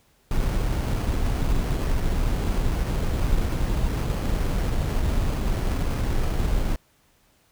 brown noise with sample-and-hold, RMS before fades -23 dBFS, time 0.31-6.76 s, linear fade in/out 2 ms, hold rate 3675 Hz, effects pink hiss -62 dBFS RMS until 7.51 s

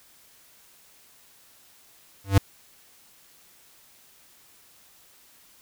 square tone with exponential growth, 98 Hz, G2, in tune, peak -11 dBFS, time 2.24-2.38 s, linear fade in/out 5 ms, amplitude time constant 29 ms, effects white hiss -56 dBFS RMS until 5.61 s

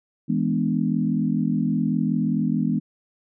sine chord, E dominant seventh, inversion none, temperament equal with one note detuned, 162.64 / 207.7 / 246.9 / 293.7 Hz, E3 / G#3 / B3 / D4, -23 / 0 / 0 / 0 cents, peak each -25 / -24 / -24 / -29 dBFS, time 0.28-2.8 s, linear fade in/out 20 ms, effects none

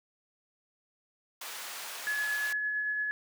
pink high-pass noise, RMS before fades -41 dBFS, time 1.41-2.53 s, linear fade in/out 5 ms, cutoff 970 Hz, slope 12 dB/octave
sine tone with tremolo, 1700 Hz, G#6, 40 cents sharp, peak -28 dBFS, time 2.07-3.11 s, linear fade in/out 0 ms, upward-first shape sine, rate 8.8 Hz, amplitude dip 25%
effects none

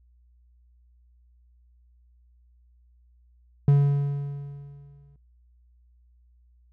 triangle tone with exponential decay, 141.9 Hz, C#3, 41 cents sharp, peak -11 dBFS, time 3.68-5.16 s, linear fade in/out 2 ms, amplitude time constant 320 ms, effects noise-tail reverb RT60 0.6 s tail -26 dB re dry + added 60 Hz sine -56 dBFS peak until 6.72 s

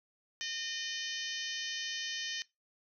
harmonic tone, 611 Hz, D#5, 32 cents flat, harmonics 3 / 4 / 5 / 6 / 7 / 8 / 9 / 10, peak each -42 / -46 / -41 / -46 / -47 / -48 / -46 / -44 dBFS, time 0.41-2.42 s, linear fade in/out 0 ms, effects noise-tail reverb RT60 0.2 s tail -21 dB re dry

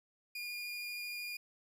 30% pulse tone with vibrato, 2427 Hz, D#7, 44 cents flat, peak -37 dBFS, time 0.35-1.37 s, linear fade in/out 5 ms, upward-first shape sine, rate 13 Hz, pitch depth 10 cents each way, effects none

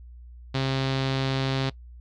sawtooth tone with low-pass filter, 133.8 Hz, C3, 39 cents sharp, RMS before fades -26 dBFS, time 0.54-1.7 s, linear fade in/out 10 ms, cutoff 4000 Hz, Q 2.9, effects noise-tail reverb RT60 0.1 s tail -20 dB re dry + added 60 Hz sine -42 dBFS peak until 2 s

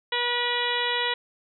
harmonic tone with a mistuned harmonic, 483.7 Hz, B4, 36 cents flat, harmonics 1 / 2 / 3 / 4 / 5 / 6 / 7 / 8, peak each -32 / -30 / -35 / -29 / -35 / -32 / -31 / -33 dBFS, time 0.12-1.14 s, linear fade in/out 5 ms, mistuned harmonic 6, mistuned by +18 cents, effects none

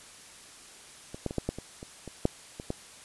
clicks, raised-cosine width 2 ms, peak -25 / -16 / -22 / -14 / -15 / -24 / -27 / -26 / -9 / -24 / -17 dBFS, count 11, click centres 1.145 / 1.263 / 1.309 / 1.383 / 1.49 / 1.586 / 1.829 / 2.077 / 2.254 / 2.599 / 2.704 s, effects white hiss -50 dBFS RMS until 3.04 s + resampled to 24000 Hz

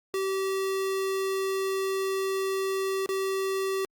square tone with dropouts, 385.3 Hz, G4, 30 cents flat, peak -27 dBFS, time 0.14-3.85 s, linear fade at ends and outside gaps 1 ms, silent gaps 3.061-3.09 s, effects Opus 48 kbps

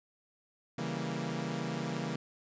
sawtooth chord, C# diminished seventh, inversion none, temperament equal, 138.59 / 164.81 / 196 / 233.1 Hz, C#3 / E3 / G3 / Bb3, 0 / 0 / 0 / 0 cents, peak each -36 / -34 / -38 / -35 dBFS, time 0.78-2.16 s, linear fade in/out 5 ms, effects resampled to 16000 Hz

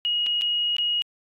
sine tone with dropouts, 2887 Hz, F#7, 43 cents flat, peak -21 dBFS, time 0.05-1.02 s, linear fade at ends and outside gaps 0 ms, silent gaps 0.263-0.267 / 0.412-0.419 / 0.766-0.784 s, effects AAC 64 kbps

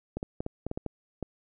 clicks, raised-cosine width 2 ms, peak -19 dBFS, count 9, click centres 0.17 / 0.229 / 0.405 / 0.464 / 0.666 / 0.714 / 0.775 / 0.863 / 1.227 s, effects none

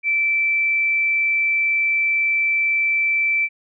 sine tone, 2329 Hz, D7, 15 cents flat, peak -16 dBFS, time 0.03-3.49 s, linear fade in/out 50 ms, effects none

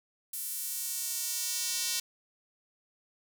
square tone with high-pass filter sweep, 207.7 Hz, G#3, in tune, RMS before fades -34 dBFS, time 0.33-2 s, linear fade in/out 5 ms, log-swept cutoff 11000 to 4600 Hz, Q 1, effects none

